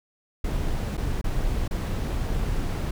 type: noise with dropouts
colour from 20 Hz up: brown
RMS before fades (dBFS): -26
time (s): 0.44-2.91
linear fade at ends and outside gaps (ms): 5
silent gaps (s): 0.97-0.976 / 1.214-1.241 / 1.679-1.709
effects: none